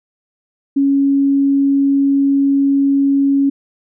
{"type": "tone", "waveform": "sine", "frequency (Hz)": 277.2, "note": "C#4", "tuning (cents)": 0, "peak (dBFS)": -10, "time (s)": [0.76, 3.5], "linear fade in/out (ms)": 10, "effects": []}